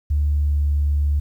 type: tone with pitch glide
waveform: sine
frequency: 73.42 to 72.7 Hz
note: D2 to D2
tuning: 0 to -17 cents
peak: -15 dBFS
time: 0.1-1.2 s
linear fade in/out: 10 ms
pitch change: -17 cents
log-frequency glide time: 0.27-0.64 s
effects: tanh soft clip ceiling -11 dBFS + 9-bit